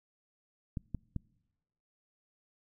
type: clicks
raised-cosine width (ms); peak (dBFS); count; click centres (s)
5; -23; 3; 0.772 / 0.947 / 1.163
effects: noise-tail reverb RT60 1.0 s tail -25 dB re dry